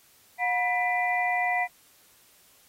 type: tone cluster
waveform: sine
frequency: 721 / 967 / 1992 / 2385 Hz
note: F#5 / B5 / B6 / D7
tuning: -45 / -37 / +14 / +26 cents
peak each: -26 / -35 / -27 / -34 dBFS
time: 0.38-1.68 s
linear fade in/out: 50 ms
effects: white hiss -59 dBFS RMS until 2.68 s + AAC 48 kbps